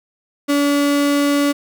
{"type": "tone", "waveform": "35% pulse", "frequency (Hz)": 286.1, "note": "D4", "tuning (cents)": -45, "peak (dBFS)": -12, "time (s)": [0.48, 1.53], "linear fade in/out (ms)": 20, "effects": []}